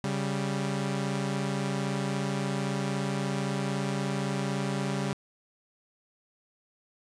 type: tone pair together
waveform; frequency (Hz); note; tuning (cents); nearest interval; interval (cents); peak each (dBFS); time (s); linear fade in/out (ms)
sawtooth; 138.59 / 196; C#3 / G3; 0 / 0; tritone; 600; -27; 0.04-5.13; 0
effects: resampled to 22050 Hz + 10-bit